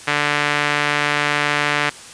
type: tone with band-pass filter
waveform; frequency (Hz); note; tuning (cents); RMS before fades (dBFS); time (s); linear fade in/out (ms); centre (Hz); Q
sawtooth; 146.83; D3; 0; -19; 0.07-1.9; 10; 2000; 1.4
effects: white hiss -38 dBFS RMS until 2.13 s + resampled to 22050 Hz